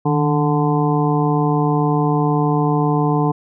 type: harmonic tone with a mistuned harmonic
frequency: 146.83 Hz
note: D3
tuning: in tune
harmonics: 1 / 2 / 3 / 5 / 6 / 7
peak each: -17 / -20 / -22 / -24 / -25 / -25 dBFS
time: 0.05-3.32 s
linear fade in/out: 10 ms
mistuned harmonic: 1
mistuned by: +79 cents
effects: none